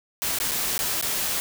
white noise with dropouts, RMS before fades -26 dBFS, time 0.22-1.4 s, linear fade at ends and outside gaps 0 ms, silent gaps 0.387-0.401 / 0.512-0.517 / 0.779-0.791 / 1.012-1.025 s, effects none

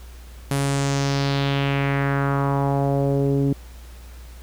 sawtooth tone with low-pass filter sweep, 139.2 Hz, C#3, 8 cents sharp, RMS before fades -21 dBFS, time 0.51-3.53 s, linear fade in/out 2 ms, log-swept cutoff 11000 to 320 Hz, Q 2.5, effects added 60 Hz sine -38 dBFS peak until 4.42 s + pink hiss -49 dBFS RMS until 4.42 s

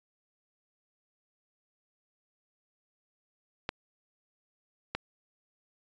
clicks, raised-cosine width 0.3 ms, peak -15 dBFS, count 2, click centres 3.691 / 4.95 s, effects resampled to 16000 Hz

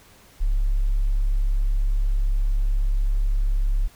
sine tone, 34.65 Hz, C#1, in tune, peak -16 dBFS, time 0.4-3.88 s, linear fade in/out 20 ms, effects tanh soft clip ceiling -15 dBFS + pink hiss -52 dBFS RMS until 3.95 s

